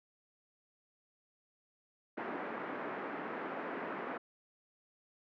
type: band-pass noise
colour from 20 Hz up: pink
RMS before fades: -41 dBFS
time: 2.17-4.18 s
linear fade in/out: 10 ms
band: 240 to 1900 Hz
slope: 24 dB/octave
effects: none